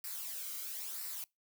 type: noise with flanger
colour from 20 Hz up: blue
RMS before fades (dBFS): -42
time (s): 0.04-1.24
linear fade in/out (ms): 2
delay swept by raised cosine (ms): 0.3 to 1.16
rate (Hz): 1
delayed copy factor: -0.55
effects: noise-tail reverb RT60 0.2 s tail -24 dB re dry